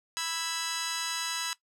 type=chord; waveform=10% pulse; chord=E major; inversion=second; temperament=just; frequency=988.9 / 1318.5 / 1648.1 Hz; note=B5 / E6 / G#6; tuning=+2 / 0 / -14 cents; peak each=-28 dBFS; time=0.17-1.53 s; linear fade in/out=0 ms; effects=noise-tail reverb RT60 0.1 s tail -17 dB re dry + low-pass 12000 Hz 12 dB/octave

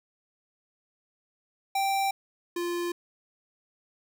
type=tone pair in turn; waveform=square; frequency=783 / 347.6 Hz; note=G5 / F4; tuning=-2 / -8 cents; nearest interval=octave + major second; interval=1406 cents; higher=first; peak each=-25 / -29 dBFS; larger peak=first; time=1.75-2.11 / 2.56-2.92 s; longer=neither; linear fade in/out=5 ms; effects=none

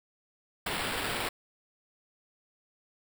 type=noise with sample-and-hold; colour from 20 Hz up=white; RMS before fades=-33 dBFS; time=0.66-1.29 s; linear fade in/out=5 ms; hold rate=6300 Hz; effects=none

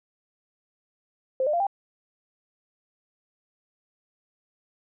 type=tone with pitch steps; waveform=sine; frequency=523.3 / 601.1 / 690.5 / 793.2 Hz; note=C5 / D5 / F5 / G5; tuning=0 / +40 / -20 / +20 cents; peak=-21 dBFS; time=1.4-1.668 s; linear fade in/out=2 ms; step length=67 ms; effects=none

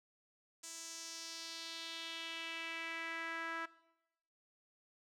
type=tone with band-pass filter sweep; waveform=sawtooth; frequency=329.6 Hz; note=E4; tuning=in tune; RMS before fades=-45 dBFS; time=0.63-3.66 s; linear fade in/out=10 ms; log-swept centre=7300 to 1500 Hz; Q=2.5; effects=noise-tail reverb RT60 0.9 s tail -19 dB re dry

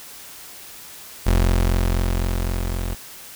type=tone with level ramp; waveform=30% pulse; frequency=43.88 Hz; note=F1; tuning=9 cents sharp; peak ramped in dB=-11 to -21 dBFS; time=1.26-2.95 s; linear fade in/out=10 ms; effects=white hiss -40 dBFS RMS until 3.35 s

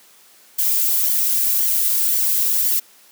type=noise with flanger; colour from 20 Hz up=violet; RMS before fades=-18 dBFS; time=0.58-2.8 s; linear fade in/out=10 ms; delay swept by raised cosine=0.76 to 2.36 ms; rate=1.9 Hz; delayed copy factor=-0.5; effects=white hiss -50 dBFS RMS until 3.11 s + high-pass 200 Hz 12 dB/octave

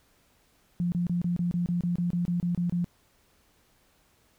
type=tone bursts; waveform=sine; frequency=174.61 Hz; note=F3; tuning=in tune; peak=-24 dBFS; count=14; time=0.8-2.844 s; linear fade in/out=0 ms; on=120 ms; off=28 ms; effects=pink hiss -65 dBFS RMS until 4.38 s

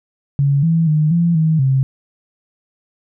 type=tone with pitch steps; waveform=sine; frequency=140.5 / 164.5 / 153.1 / 170.2 / 158.9 / 133.6 Hz; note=C#3 / E3 / D#3 / F3 / D#3 / C3; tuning=+24 / -3 / -28 / -44 / +37 / +36 cents; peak=-11 dBFS; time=0.39-1.83 s; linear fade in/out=0 ms; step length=240 ms; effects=none

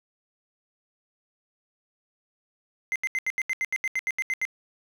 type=tone bursts; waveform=triangle; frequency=2074 Hz; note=C7; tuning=16 cents flat; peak=-22 dBFS; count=14; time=2.92-4.452 s; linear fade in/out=0 ms; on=37 ms; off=78 ms; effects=none

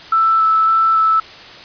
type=tone with vibrato; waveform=sine; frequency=1318.5 Hz; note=E6; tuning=in tune; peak=-10 dBFS; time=0.12-1.2 s; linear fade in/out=5 ms; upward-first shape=square; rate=1.8 Hz; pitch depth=8 cents each way; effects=white hiss -36 dBFS RMS until 1.64 s + resampled to 11025 Hz

